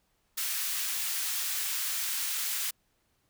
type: high-pass noise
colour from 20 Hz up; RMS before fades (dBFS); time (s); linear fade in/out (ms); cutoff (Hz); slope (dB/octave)
white; -32; 0.37-2.71; 10; 1500; 12
effects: pink hiss -73 dBFS RMS until 3.29 s